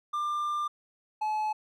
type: tone pair in turn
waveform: triangle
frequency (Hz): 1193 / 857.8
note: D6 / A5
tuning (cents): +27 / -44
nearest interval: tritone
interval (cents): 571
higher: first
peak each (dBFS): -26 / -25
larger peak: second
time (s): 0.13-0.68 / 1.21-1.53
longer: first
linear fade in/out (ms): 10
effects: none